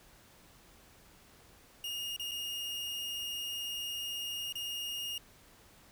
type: tone with dropouts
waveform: 40% pulse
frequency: 2847 Hz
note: F7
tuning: 33 cents sharp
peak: -35 dBFS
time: 1.84-5.18 s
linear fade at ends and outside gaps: 2 ms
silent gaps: 2.164-2.196 / 2.312-2.316 / 4.525-4.554 s
effects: pink hiss -60 dBFS RMS until 5.91 s